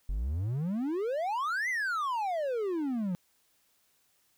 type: exponential two-way sweep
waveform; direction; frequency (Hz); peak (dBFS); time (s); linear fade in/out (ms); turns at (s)
triangle; up then down; 43.65 to 2093 to 171.6; -27; 0.09-3.15; 0; 1.69
effects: white hiss -70 dBFS RMS until 4.37 s